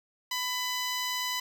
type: tone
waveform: 10% pulse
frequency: 999 Hz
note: B5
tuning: 20 cents sharp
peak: -21 dBFS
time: 0.31-1.4 s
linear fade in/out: 5 ms
effects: none